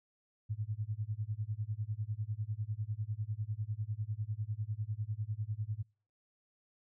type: tone with tremolo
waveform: sine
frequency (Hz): 106.9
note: A2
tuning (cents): -49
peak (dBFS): -31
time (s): 0.49-5.83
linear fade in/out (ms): 20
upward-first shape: sine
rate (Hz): 10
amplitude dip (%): 95
effects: noise-tail reverb RT60 0.4 s tail -26 dB re dry